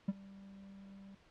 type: tone with ADSR envelope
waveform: triangle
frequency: 196 Hz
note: G3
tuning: in tune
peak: -26 dBFS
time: 0.08-1.15 s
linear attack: 8 ms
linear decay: 33 ms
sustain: -23 dB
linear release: 4 ms
effects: pink hiss -66 dBFS RMS until 1.3 s + low-pass 4000 Hz 12 dB/octave